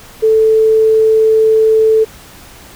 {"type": "tone", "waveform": "sine", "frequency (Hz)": 440, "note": "A4", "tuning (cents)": 0, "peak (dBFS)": -6, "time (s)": [0.22, 2.05], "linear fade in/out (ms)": 20, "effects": ["pink hiss -37 dBFS RMS until 2.75 s"]}